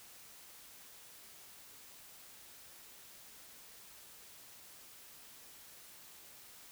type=silence; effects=white hiss -56 dBFS RMS until 6.71 s